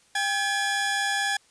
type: tone pair together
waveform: sawtooth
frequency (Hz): 797.9 / 1700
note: G5 / G#6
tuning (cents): +30 / +40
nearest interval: octave + minor second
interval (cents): 1310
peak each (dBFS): -24 / -22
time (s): 0.15-1.37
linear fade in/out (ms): 5
effects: white hiss -60 dBFS RMS until 1.5 s + resampled to 22050 Hz